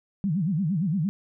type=tone with vibrato; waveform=sine; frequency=174.61 Hz; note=F3; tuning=in tune; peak=-22 dBFS; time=0.24-1.09 s; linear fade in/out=0 ms; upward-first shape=sine; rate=8.7 Hz; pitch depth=280 cents each way; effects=none